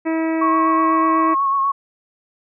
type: harmonic tone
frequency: 323 Hz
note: E4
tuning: 35 cents flat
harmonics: 1 / 2 / 3 / 4 / 5 / 6 / 7 / 8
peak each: -18 / -26 / -30 / -35 / -37 / -33 / -36 / -41 dBFS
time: 0.05-1.35 s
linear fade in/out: 20 ms
type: tone with vibrato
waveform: sine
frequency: 1099 Hz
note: C#6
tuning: 15 cents flat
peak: -15 dBFS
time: 0.41-1.72 s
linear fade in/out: 10 ms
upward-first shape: sine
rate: 8.1 Hz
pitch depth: 30 cents each way
effects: none